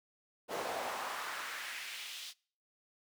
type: noise with high-pass filter sweep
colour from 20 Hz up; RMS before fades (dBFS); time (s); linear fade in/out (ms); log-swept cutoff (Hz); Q
brown; -41; 0.48-2.34; 50; 510 to 3900; 1.7
effects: noise-tail reverb RT60 0.5 s tail -26 dB re dry